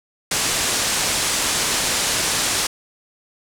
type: low-pass noise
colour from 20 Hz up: white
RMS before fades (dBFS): -21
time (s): 0.31-2.67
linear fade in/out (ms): 5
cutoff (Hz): 9300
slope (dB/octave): 24
effects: none